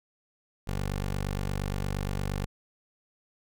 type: tone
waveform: 15% pulse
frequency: 48.59 Hz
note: G1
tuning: 15 cents flat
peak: -23 dBFS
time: 0.67-2.46 s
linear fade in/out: 10 ms
effects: none